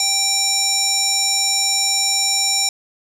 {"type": "tone with band-pass filter", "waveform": "square", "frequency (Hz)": 784, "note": "G5", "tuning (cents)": 0, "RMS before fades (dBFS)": -18, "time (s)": [0, 2.69], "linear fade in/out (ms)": 2, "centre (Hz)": 6300, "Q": 4.2, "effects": []}